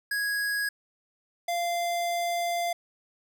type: tone pair in turn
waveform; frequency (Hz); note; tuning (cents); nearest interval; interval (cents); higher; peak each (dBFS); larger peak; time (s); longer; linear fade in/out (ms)
square; 1659 / 691.9; G#6 / F5; -2 / -16; octave + minor third; 1514; first; -27; neither; 0.11-0.69 / 1.48-2.73; second; 5
effects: none